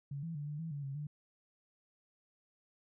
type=tone with pitch steps; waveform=sine; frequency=140.9 / 165.5 / 146 / 148.4 / 163.4 / 143.3 / 137.1 / 148.3 Hz; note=C#3 / E3 / D3 / D3 / E3 / D3 / C#3 / D3; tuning=+29 / +7 / -10 / +18 / -15 / -42 / -19 / +17 cents; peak=-38 dBFS; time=0.11-1.07 s; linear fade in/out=5 ms; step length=120 ms; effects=none